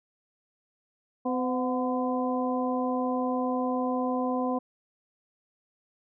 harmonic tone with a mistuned harmonic, 254.5 Hz, C4, 48 cents flat, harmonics 1 / 2 / 3 / 4, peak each -28 / -31 / -33 / -34 dBFS, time 1.25-4.59 s, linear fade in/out 10 ms, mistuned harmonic 3, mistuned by -58 cents, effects none

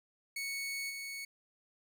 sawtooth tone with level steps, 2217 Hz, C#7, in tune, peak -33 / -37 dBFS, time 0.36-1.25 s, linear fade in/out 5 ms, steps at 0.89 s, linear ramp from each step 20 ms, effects none

